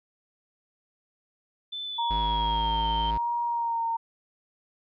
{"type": "tone with pitch glide", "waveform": "sine", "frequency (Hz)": [3520, 3136], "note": ["A7", "G7"], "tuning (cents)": [0, 0], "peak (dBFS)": -32, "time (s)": [1.72, 3.11], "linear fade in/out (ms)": 10, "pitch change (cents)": -200, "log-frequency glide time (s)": [1.84, 2.86]}
{"type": "tone with vibrato", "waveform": "sine", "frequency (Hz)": 932.3, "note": "A#5", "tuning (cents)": 0, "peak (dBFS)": -25, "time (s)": [1.98, 3.97], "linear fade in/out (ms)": 10, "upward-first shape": "sine", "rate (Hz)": 0.9, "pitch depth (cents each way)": 28}
{"type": "tone", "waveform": "square", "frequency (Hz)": 55, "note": "A1", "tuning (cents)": 0, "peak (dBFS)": -30, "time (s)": [2.1, 3.18], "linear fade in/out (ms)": 10}
{"effects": ["resampled to 11025 Hz"]}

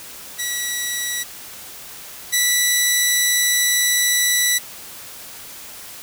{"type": "tone pair in turn", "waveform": "10% pulse", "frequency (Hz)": [1945, 1965.3], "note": ["B6", "B6"], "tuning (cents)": [-27, -9], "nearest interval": "unison", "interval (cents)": 18, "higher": "second", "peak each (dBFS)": [-13, -6], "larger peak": "second", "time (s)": [[0.38, 1.24], [2.32, 4.59]], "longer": "second", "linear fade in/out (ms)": 20, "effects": ["white hiss -37 dBFS RMS until 6.02 s"]}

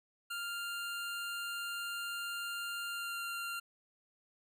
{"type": "tone with pitch glide", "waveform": "25% pulse", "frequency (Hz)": [1396.9, 1388.1], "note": ["F6", "F6"], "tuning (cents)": [0, -11], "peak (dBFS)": -34, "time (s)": [0.3, 3.6], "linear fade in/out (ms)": 10, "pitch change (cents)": -11, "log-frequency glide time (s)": [2.89, 3.21], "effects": []}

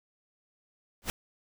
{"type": "noise with exponential growth", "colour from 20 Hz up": "pink", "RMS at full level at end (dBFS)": -25, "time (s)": [1.02, 1.1], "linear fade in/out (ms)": 0, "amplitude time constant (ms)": 16, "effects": []}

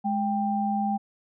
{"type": "tone pair together", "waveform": "sine", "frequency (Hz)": [209.5, 790.1], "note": ["G#3", "G5"], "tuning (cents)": [15, 13], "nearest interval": "octave + major seventh", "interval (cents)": 2298, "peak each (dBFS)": -26, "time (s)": [0.04, 0.98], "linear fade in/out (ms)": 20, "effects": []}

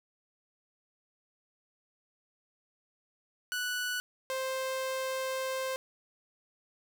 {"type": "tone pair in turn", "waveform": "sawtooth", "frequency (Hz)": [1480, 524.6], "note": ["F#6", "C5"], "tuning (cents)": [0, 4], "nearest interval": "octave + tritone", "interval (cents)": 1796, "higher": "first", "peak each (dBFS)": -28, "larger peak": "neither", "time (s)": [[3.52, 4], [4.3, 5.76]], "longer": "second", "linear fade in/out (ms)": 0, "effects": []}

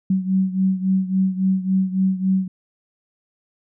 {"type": "beating tone pair", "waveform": "sine", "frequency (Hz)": [188.3, 191.9], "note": ["F#3", "G3"], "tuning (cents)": [31, -37], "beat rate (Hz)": 3.6, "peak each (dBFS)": [-18, -22], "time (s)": [0.1, 2.48], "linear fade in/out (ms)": 5, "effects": []}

